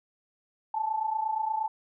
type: tone pair together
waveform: sine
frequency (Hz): 851.5 / 880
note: G#5 / A5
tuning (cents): +43 / 0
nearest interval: minor second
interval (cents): 57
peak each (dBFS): -32 / -28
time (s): 0.74-1.68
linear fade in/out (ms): 5
effects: none